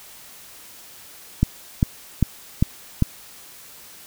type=click train; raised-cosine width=5 ms; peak=-3 dBFS; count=5; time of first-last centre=1.43-3.024 s; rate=2.51 Hz; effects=white hiss -44 dBFS RMS until 4.06 s